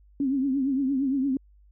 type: tone with vibrato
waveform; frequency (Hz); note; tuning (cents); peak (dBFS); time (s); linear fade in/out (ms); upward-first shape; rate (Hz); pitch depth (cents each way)
sine; 270.2; C#4; -44; -22; 0.2-1.37; 2; triangle; 8.7; 110
effects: added 50 Hz sine -53 dBFS peak until 1.71 s